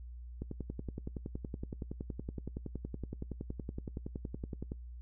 click train, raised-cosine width 3 ms, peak -26 dBFS, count 47, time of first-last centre 0.42-4.719 s, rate 10.7 Hz, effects noise-tail reverb RT60 0.1 s tail -21 dB re dry + added 60 Hz sine -44 dBFS peak until 5.01 s

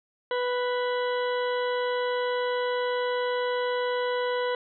harmonic tone with a mistuned harmonic, 493.9 Hz, B4, in tune, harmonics 1 / 2 / 3 / 4 / 6 / 7 / 8, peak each -26 / -32 / -36 / -38 / -42 / -43 / -44 dBFS, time 0.31-4.55 s, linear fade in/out 2 ms, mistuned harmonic 7, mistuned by -63 cents, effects none

